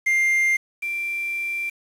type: tone pair in turn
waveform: triangle / sine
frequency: 2100 / 2357 Hz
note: C7 / D7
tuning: +6 / +6 cents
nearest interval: major second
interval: 200 cents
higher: second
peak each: -15 / -24 dBFS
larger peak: first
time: 0.06-0.57 / 0.82-1.7 s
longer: second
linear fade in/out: 10 ms
effects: resampled to 32000 Hz + 7-bit